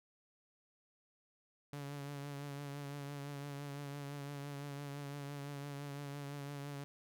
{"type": "tone with vibrato", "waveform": "sawtooth", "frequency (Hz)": 142.3, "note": "C#3", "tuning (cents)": 46, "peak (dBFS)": -39, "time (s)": [1.73, 6.84], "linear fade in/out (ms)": 0, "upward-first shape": "triangle", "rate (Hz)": 5.9, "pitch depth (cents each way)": 37, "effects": []}